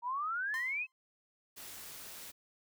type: exponential sweep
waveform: sine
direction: up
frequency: 932.3 to 2636 Hz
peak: -33 dBFS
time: 0.02-0.87 s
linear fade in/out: 50 ms
type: tone with exponential decay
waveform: sawtooth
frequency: 1040 Hz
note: C6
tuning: 11 cents flat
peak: -37 dBFS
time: 0.54-0.92 s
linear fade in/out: 0 ms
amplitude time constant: 81 ms
type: noise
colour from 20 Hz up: white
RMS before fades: -48 dBFS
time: 1.56-2.32 s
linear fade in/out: 20 ms
effects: none

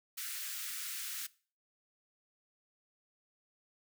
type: high-pass noise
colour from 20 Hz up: white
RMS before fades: -41 dBFS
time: 0.17-1.27 s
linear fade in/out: 10 ms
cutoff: 1300 Hz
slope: 48 dB/octave
effects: noise-tail reverb RT60 0.4 s tail -20 dB re dry

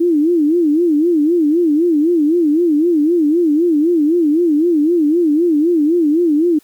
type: tone with vibrato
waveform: sine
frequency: 320.8 Hz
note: E4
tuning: 47 cents flat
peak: -10 dBFS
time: 0-6.59 s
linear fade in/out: 10 ms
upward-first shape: sine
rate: 3.9 Hz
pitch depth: 170 cents each way
effects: white hiss -52 dBFS RMS until 6.63 s

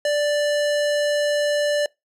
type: tone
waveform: square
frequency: 587.3 Hz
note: D5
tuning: in tune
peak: -19 dBFS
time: 0.05-1.86 s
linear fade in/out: 2 ms
effects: noise-tail reverb RT60 0.2 s tail -25 dB re dry + low-pass 9000 Hz 12 dB/octave

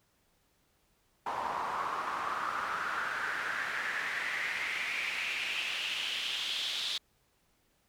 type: noise with band-pass filter sweep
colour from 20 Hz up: pink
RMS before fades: -35 dBFS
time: 1.26-6.98 s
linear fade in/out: 5 ms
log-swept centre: 930 to 3700 Hz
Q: 4.3
effects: pink hiss -72 dBFS RMS until 7.88 s

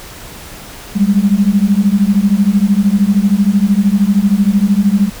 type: beating tone pair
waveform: sine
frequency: 194.3 / 207.3 Hz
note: G3 / G#3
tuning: -15 / -3 cents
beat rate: 13 Hz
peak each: -11 dBFS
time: 0.95-5.1 s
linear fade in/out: 20 ms
effects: pink hiss -32 dBFS RMS until 5.2 s

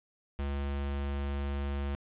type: tone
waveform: square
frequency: 70.3 Hz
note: C#2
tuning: 25 cents sharp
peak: -32 dBFS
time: 0.39-1.95 s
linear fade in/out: 0 ms
effects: resampled to 8000 Hz + 10-bit

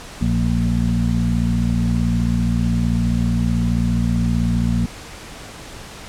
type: harmonic tone with a mistuned harmonic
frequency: 58.7 Hz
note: A#1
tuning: 13 cents sharp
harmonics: 1 / 2 / 3 / 4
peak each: -21 / -21 / -21 / -21 dBFS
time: 0.21-4.86 s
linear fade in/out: 5 ms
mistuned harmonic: 4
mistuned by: -25 cents
effects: pink hiss -36 dBFS RMS until 6.08 s + low-pass 9000 Hz 12 dB/octave

